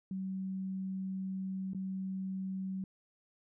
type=tone with dropouts; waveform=sine; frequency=190 Hz; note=F#3; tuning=46 cents sharp; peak=-35 dBFS; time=0.11-2.84 s; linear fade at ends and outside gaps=2 ms; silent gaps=1.734-1.747 s; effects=none